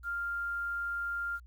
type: tone with quantisation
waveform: sine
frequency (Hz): 1396.9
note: F6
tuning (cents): 0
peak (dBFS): -32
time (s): 0.03-1.4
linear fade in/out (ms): 50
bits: 10
effects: added 60 Hz sine -50 dBFS peak until 1.46 s